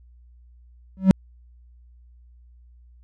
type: tone with exponential growth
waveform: triangle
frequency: 190 Hz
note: F#3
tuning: 46 cents sharp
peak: -3 dBFS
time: 0.97-1.11 s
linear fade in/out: 0 ms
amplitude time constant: 29 ms
effects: added 60 Hz sine -48 dBFS peak until 3.03 s + resampled to 22050 Hz